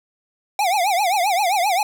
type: tone with vibrato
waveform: square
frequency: 764 Hz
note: G5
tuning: 45 cents flat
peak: -17 dBFS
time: 0.59-1.83 s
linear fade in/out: 2 ms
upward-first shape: triangle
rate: 7.6 Hz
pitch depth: 230 cents each way
effects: none